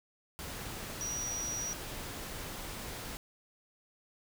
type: tone in noise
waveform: sine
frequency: 5790 Hz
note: F#8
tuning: 38 cents flat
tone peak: -35 dBFS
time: 1.01-1.73 s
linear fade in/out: 0 ms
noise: pink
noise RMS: -42 dBFS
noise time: 0.39-3.17 s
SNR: +4 dB
effects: none